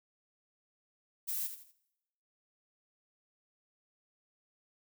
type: noise with echo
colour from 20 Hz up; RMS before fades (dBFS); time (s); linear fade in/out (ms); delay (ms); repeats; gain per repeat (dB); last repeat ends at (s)
violet; -36; 1.27-1.48; 20; 81; 3; -9; 1.723
effects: noise-tail reverb RT60 0.9 s tail -22 dB re dry